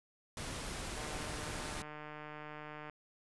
pink noise, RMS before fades -42 dBFS, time 0.37-1.82 s, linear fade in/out 2 ms
click train, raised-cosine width 0.5 ms, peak -32 dBFS, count 292, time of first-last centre 0.97-2.897 s, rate 151 Hz
effects resampled to 24000 Hz

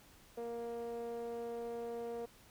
sawtooth tone with band-pass filter, 234.4 Hz, A#3, 10 cents sharp, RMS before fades -42 dBFS, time 0.37-2.26 s, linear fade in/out 10 ms, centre 540 Hz, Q 10, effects pink hiss -62 dBFS RMS until 2.5 s

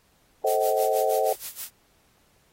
sine chord, A diminished seventh, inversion none, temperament just, 440 / 528 / 633.6 / 760.3 Hz, A4 / C5 / Eb5 / Gb5, 0 / +16 / +31 / +47 cents, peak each -26 dBFS, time 0.44-1.33 s, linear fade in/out 5 ms
blue noise with tremolo, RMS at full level -33 dBFS, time 0.47-1.69 s, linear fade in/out 2 ms, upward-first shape sine, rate 6.3 Hz, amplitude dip 85%
effects pink hiss -64 dBFS RMS until 2.52 s + AAC 48 kbps

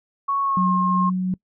sine tone with pitch glide, 1108.7 to 1069.7 Hz, C#6 to C6, 0 to +38 cents, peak -19 dBFS, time 0.28-1.1 s, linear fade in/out 10 ms, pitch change -62 cents, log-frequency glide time 0.41-0.69 s
sine tone with tremolo, 184.6 Hz, F#3, 4 cents flat, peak -18 dBFS, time 0.57-1.34 s, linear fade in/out 2 ms, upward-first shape sine, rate 2.7 Hz, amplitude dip 25%
effects noise-tail reverb RT60 0.1 s tail -24 dB re dry

